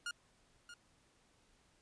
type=tone with echo; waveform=sawtooth; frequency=1422 Hz; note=F6; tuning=31 cents sharp; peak=-35 dBFS; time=0.06-0.11 s; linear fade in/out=2 ms; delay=630 ms; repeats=1; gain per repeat=-12 dB; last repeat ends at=0.74 s; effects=pink hiss -71 dBFS RMS until 1.81 s + resampled to 22050 Hz